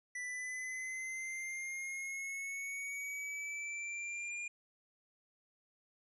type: exponential sweep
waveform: square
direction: up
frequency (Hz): 1975.5 to 2417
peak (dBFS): -40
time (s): 0.15-4.48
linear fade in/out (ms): 5
effects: resampled to 24000 Hz